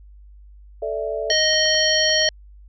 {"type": "chord", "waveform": "sine", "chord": "A suspended fourth", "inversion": "none", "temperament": "just", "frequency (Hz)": [440, 586.7, 660], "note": ["A4", "D5", "E5"], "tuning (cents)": [0, -2, 2], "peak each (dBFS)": -27, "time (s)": [0.82, 1.32], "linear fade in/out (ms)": 5}
{"type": "harmonic tone", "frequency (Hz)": 622.3, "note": "D#5", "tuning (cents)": 0, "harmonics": [1, 3, 5, 7, 9], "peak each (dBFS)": [-22, -22, -22, -22, -22], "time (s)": [1.3, 2.29], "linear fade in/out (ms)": 2}
{"type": "clicks", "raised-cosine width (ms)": 0.5, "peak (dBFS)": -26, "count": 5, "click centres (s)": [1.534, 1.658, 1.747, 2.095, 2.22]}
{"effects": ["added 50 Hz sine -42 dBFS peak until 2.68 s"]}